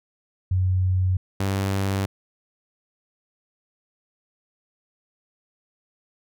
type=tone pair in turn; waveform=sine / sawtooth; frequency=92.5 / 97.57 Hz; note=F#2 / G2; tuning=0 / -8 cents; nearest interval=minor second; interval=92 cents; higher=second; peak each=-18 dBFS; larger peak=neither; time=0.51-1.17 / 1.4-2.06 s; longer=neither; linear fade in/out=5 ms; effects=none